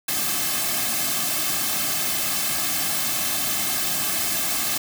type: noise with comb filter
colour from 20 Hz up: white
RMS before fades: -24 dBFS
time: 0.08-4.78 s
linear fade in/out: 5 ms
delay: 2.1 ms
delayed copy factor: -0.8
effects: none